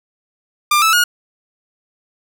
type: tone with pitch steps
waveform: sawtooth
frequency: 1195 / 1310.7 / 1437.6 Hz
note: D6 / E6 / F6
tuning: +30 / -10 / +50 cents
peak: -7 dBFS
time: 0.71-1.04 s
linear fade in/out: 5 ms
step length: 110 ms
effects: none